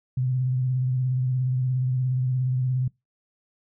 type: tone with vibrato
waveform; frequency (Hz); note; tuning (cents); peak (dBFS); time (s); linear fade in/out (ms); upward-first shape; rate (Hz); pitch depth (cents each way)
sine; 128; C3; -38; -21; 0.17-2.88; 5; sine; 17; 41
effects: noise-tail reverb RT60 0.2 s tail -24 dB re dry